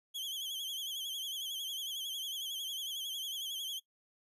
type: tone with vibrato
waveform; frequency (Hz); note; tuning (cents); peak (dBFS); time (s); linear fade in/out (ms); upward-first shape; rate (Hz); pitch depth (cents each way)
40% pulse; 3215; G7; +43; -36; 0.14-3.8; 20; sine; 11; 87
effects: noise-tail reverb RT60 0.1 s tail -21 dB re dry